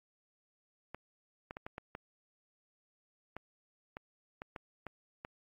clicks, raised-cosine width 0.5 ms, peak -27 dBFS, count 12, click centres 0.946 / 1.509 / 1.569 / 1.665 / 1.781 / 1.951 / 3.366 / 3.969 / 4.419 / 4.562 / 4.867 / 5.249 s, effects AAC 48 kbps

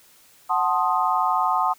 sine chord, F# diminished seventh, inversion none, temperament equal with one note detuned, 740 / 880 / 1052.6 / 1244.5 Hz, F#5 / A5 / C6 / Eb6, 0 / 0 / +10 / 0 cents, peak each -24 dBFS, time 0.49-1.74 s, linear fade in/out 20 ms, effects white hiss -54 dBFS RMS until 1.78 s

